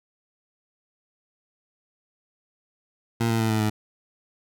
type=tone with pitch steps; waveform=20% pulse; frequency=115.8 / 113.61 / 111.47 / 109.36 / 107.3 Hz; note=A#2 / A#2 / A2 / A2 / A2; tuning=-11 / -44 / +23 / -10 / -43 cents; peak=-16 dBFS; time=3.2-3.7 s; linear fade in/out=10 ms; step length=100 ms; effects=none